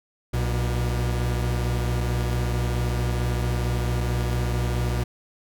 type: tone pair together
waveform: 45% pulse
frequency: 62 / 119.5 Hz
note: B1 / A#2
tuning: +7 / +43 cents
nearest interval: major seventh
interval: 1136 cents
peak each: -25 dBFS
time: 0.33-5.04 s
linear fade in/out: 10 ms
effects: none